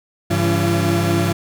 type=tone cluster; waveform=35% pulse; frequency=100.3 / 139.9 / 168.3 / 283.1 / 341.1 Hz; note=G2 / C#3 / E3 / C#4 / F4; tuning=+40 / +16 / +36 / +37 / -41 cents; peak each=-18 / -25 / -19 / -26 / -19 dBFS; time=0.3-1.33 s; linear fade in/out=10 ms; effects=none